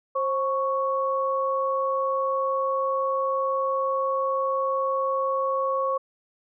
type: tone pair together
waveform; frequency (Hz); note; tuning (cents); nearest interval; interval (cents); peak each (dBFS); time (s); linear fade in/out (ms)
sine; 532 / 1109.8; C5 / C#6; +29 / +2; octave + minor second; 1273; -25; 0.15-5.98; 10
effects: none